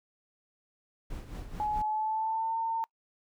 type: noise with tremolo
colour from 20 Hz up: brown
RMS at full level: -38 dBFS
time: 1.1-1.82 s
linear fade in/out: 5 ms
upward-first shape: sine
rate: 4.6 Hz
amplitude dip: 60%
type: tone with pitch glide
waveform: sine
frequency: 845 to 905.6 Hz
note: G#5 to A5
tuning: +30 to +50 cents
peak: -28 dBFS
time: 1.6-2.84 s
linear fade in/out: 0 ms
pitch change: +120 cents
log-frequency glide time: 1.72-2.55 s
effects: noise-tail reverb RT60 0.1 s tail -26 dB re dry